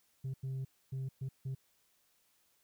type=tone bursts at uneven times; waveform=sine; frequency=132.7 Hz; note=C3; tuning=25 cents sharp; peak=-33 dBFS; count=5; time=0.24-0.34 / 0.43-0.65 / 0.92-1.09 / 1.21-1.29 / 1.45-1.55 s; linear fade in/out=10 ms; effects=tanh soft clip ceiling -35 dBFS + white hiss -73 dBFS RMS until 2.63 s